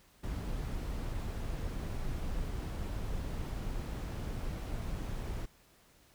brown noise, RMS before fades -37 dBFS, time 0.23-5.46 s, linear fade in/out 10 ms, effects pink hiss -64 dBFS RMS until 6.14 s

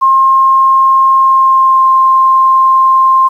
sine tone with pitch glide, 1066 to 1055 Hz, C6 to C6, +32 to +14 cents, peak -4 dBFS, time 0.01-3.29 s, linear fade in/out 20 ms, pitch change -18 cents, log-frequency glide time 1.18-1.84 s, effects 7-bit

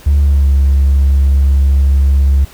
triangle tone with pitch glide, 71.6 to 68.72 Hz, D2 to C#2, -43 to -14 cents, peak -3 dBFS, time 0.06-2.45 s, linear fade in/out 10 ms, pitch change -71 cents, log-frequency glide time 0.19-0.52 s, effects tanh soft clip ceiling -3 dBFS + pink hiss -39 dBFS RMS until 2.53 s

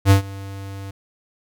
square tone with ADSR envelope, 98 Hz, G2, in tune, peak -8 dBFS, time 0.05-0.91 s, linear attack 57 ms, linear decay 110 ms, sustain -23 dB, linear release 6 ms, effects none

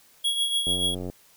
square tone with tremolo, 3322 Hz, G#7, in tune, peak -21 dBFS, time 0.24-0.95 s, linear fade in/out 10 ms, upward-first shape triangle, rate 6.9 Hz, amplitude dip 60%
click train, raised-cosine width 2 ms, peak -21 dBFS, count 40, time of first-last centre 0.67-1.1 s, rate 90.8 Hz
effects white hiss -57 dBFS RMS until 1.36 s

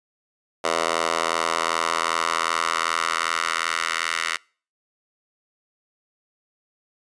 10% pulse tone with high-pass filter sweep, 82.6 Hz, E2, 4 cents sharp, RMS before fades -24 dBFS, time 0.64-4.37 s, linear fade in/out 5 ms, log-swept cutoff 700 to 1700 Hz, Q 1.9, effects noise-tail reverb RT60 0.4 s tail -25 dB re dry + resampled to 22050 Hz

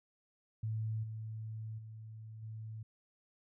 sine tone with level steps, 110 Hz, A2, in tune, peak -34 / -40 / -46 / -42 dBFS, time 0.63-2.83 s, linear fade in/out 5 ms, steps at 1.03 / 1.78 / 2.42 s, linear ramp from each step 10 ms, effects none

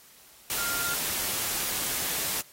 sine tone in noise, 1396.9 Hz, F6, in tune, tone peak -33 dBFS, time 0.58-0.94 s, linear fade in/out 0 ms, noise white, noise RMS -30 dBFS, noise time 0.5-2.41 s, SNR -6 dB, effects white hiss -54 dBFS RMS until 2.52 s + AAC 48 kbps

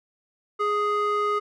square tone with band-pass filter, 415.3 Hz, G#4, in tune, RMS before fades -24 dBFS, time 0.59-1.4 s, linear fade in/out 20 ms, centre 1000 Hz, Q 4.2, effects none

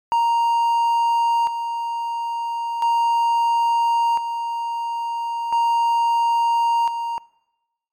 triangle tone with tremolo, 932.3 Hz, A#5, in tune, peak -13 dBFS, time 0.12-7.18 s, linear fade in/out 0 ms, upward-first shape square, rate 0.37 Hz, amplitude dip 55%, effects noise-tail reverb RT60 1.0 s tail -22 dB re dry + MP3 96 kbps

